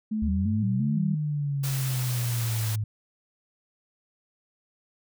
sine tone with vibrato, 204.7 Hz, G#3, 25 cents flat, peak -25 dBFS, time 0.11-1.15 s, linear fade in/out 10 ms, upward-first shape square, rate 2.9 Hz, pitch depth 95 cents each way
sine exponential two-way sweep, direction up then down, 71.1 to 159.4 to 105.8 Hz, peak -25 dBFS, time 0.22-2.84 s, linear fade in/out 5 ms, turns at 0.98 s
white noise, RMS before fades -35 dBFS, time 1.63-2.76 s, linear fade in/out 10 ms
effects none

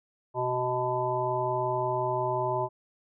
harmonic tone, 125.6 Hz, B2, 30 cents sharp, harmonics 1 / 3 / 5 / 7 / 8, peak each -35 / -32 / -31 / -31 / -33 dBFS, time 0.34-2.69 s, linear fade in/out 50 ms, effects none

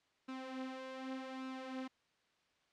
sawtooth tone with flanger, 261.6 Hz, C4, in tune, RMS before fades -45 dBFS, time 0.28-1.88 s, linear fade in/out 10 ms, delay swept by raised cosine 0.75 to 5.85 ms, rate 0.85 Hz, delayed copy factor +0.6, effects white hiss -75 dBFS RMS until 2.72 s + low-pass 4000 Hz 12 dB/octave

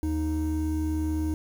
triangle tone pair together, 77.86 / 311.1 Hz, D#2 / D#4, +2 / 0 cents, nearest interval 2 octaves, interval 2398 cents, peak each -25 dBFS, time 0.03-1.34 s, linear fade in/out 0 ms, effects tanh soft clip ceiling -17 dBFS + 8-bit

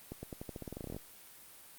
accelerating click train, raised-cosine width 2 ms, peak -28 dBFS, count 17, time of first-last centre 0.12-0.965 s, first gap 110 ms, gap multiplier 0.89, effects white hiss -55 dBFS RMS until 1.78 s + Opus 32 kbps

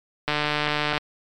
click train, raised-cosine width 0.3 ms, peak -7 dBFS, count 105, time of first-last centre 0.28-0.978 s, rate 149 Hz, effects MP3 96 kbps

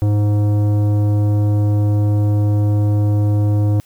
sine tone with tanh clipping, 103.9 Hz, G#2, 1 cent sharp, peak -14 dBFS, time 0.02-3.8 s, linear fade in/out 0 ms, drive 13 dB, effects white hiss -53 dBFS RMS until 3.85 s

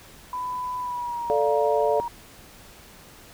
sine tone with pitch glide, 998 to 944.2 Hz, B5 to A#5, +18 to +22 cents, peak -27 dBFS, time 0.33-2.08 s, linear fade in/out 2 ms, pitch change -96 cents, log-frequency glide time 0.79-1.21 s
sine chord, D minor, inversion second, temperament equal, 440 / 587.3 / 698.5 Hz, A4 / D5 / F5, 0 / 0 / 0 cents, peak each -23 / -23 / -26 dBFS, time 1.3-2 s, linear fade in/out 0 ms
effects pink hiss -48 dBFS RMS until 3.33 s

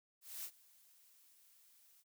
blue noise with ADSR envelope, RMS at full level -44 dBFS, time 0.21-2.04 s, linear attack 230 ms, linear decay 66 ms, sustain -23 dB, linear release 43 ms, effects none

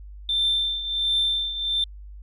sine tone with tremolo, 3565 Hz, A7, 22 cents sharp, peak -17 dBFS, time 0.29-1.84 s, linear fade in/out 2 ms, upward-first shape triangle, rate 1.4 Hz, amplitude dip 75%, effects tanh soft clip ceiling -15 dBFS + added 50 Hz sine -38 dBFS peak until 2.22 s

